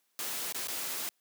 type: noise with dropouts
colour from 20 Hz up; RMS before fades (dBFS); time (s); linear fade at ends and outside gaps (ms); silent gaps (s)
white; -36; 0.19-1.09; 0; 0.524-0.546 / 0.672-0.684
effects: white hiss -75 dBFS RMS until 1.2 s + high-pass 200 Hz 12 dB/octave